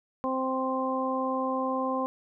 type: harmonic tone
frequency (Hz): 261.6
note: C4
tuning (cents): 0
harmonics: 1 / 2 / 3 / 4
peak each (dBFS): -31 / -31 / -35 / -31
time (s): 0.24-2.06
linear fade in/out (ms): 0
effects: none